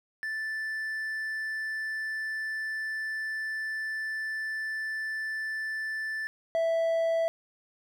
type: tone pair in turn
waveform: triangle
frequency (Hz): 1760 / 659.3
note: A6 / E5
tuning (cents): 0 / 0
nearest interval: octave + perfect fourth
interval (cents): 1700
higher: first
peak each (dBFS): -29 / -22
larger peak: second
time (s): 0.23-6.27 / 6.55-7.28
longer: first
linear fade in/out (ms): 0
effects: none